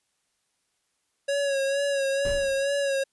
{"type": "tone with vibrato", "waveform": "square", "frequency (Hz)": 554.4, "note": "C#5", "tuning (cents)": 0, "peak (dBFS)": -24, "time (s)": [1.28, 3.04], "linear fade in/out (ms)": 10, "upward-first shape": "sine", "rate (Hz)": 2.2, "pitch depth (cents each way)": 39}
{"type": "noise with exponential decay", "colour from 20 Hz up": "brown", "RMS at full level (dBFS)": -29, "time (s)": [2.25, 2.76], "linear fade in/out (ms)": 1, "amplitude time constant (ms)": 110}
{"effects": ["white hiss -74 dBFS RMS until 3.12 s", "resampled to 24000 Hz"]}